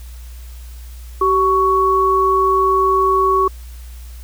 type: tone pair together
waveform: sine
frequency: 383.4 / 1114.9 Hz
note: G4 / C#6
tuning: -38 / +10 cents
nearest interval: octave + tritone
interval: 1848 cents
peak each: -16 / -13 dBFS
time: 1.21-3.48 s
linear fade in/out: 5 ms
effects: added 60 Hz sine -31 dBFS peak until 4.23 s + white hiss -46 dBFS RMS until 4.23 s